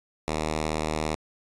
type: tone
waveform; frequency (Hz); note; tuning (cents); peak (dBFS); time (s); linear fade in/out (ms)
5% pulse; 77.7; D#2; -2; -15; 0.28-1.15; 0
effects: resampled to 22050 Hz